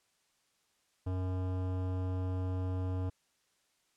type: tone with hard clipping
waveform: sine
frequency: 92.5 Hz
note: F#2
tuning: in tune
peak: -34 dBFS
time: 1.06-3.1 s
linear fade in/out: 10 ms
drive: 17 dB
effects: white hiss -74 dBFS RMS until 3.96 s + low-pass 9000 Hz 12 dB/octave